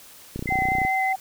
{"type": "click train", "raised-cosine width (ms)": 3, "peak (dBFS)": -17, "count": 16, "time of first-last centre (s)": [0.36, 0.85], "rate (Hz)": 30.6}
{"type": "tone with vibrato", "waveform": "sine", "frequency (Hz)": 2056, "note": "C7", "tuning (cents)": -31, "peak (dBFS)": -24, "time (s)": [0.47, 1.13], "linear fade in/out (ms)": 5, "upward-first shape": "sine", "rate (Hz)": 4.8, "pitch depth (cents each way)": 13}
{"type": "tone", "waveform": "sine", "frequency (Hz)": 765, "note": "G5", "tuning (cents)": -42, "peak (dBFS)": -22, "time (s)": [0.5, 1.16], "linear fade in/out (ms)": 10}
{"effects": ["white hiss -47 dBFS RMS until 1.2 s"]}